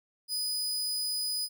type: tone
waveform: sawtooth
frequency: 4978 Hz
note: D#8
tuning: in tune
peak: -27 dBFS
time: 0.28-1.49 s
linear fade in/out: 50 ms
effects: none